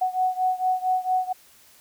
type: beating tone pair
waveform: sine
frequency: 740 / 744.4 Hz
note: F#5 / F#5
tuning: 0 / +10 cents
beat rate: 4.4 Hz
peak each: -23 / -25 dBFS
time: 0.01-1.33 s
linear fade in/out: 10 ms
effects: white hiss -54 dBFS RMS until 1.8 s